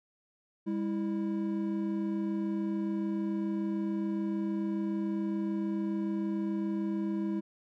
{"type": "tone pair together", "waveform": "triangle", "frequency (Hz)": [201.4, 326.7], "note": ["G3", "E4"], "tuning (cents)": [47, -15], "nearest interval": "minor sixth", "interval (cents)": 838, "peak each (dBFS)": [-30, -31], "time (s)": [0.66, 7.41], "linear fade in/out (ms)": 20, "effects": []}